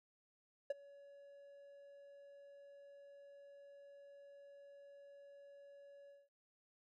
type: tone with ADSR envelope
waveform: triangle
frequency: 564 Hz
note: C#5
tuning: 30 cents sharp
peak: -31 dBFS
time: 0.7-6.29 s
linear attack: 5 ms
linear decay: 22 ms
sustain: -24 dB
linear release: 200 ms
effects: none